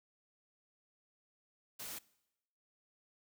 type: noise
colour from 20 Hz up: white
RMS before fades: -45 dBFS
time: 1.79-1.99 s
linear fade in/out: 10 ms
effects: noise-tail reverb RT60 0.9 s tail -22 dB re dry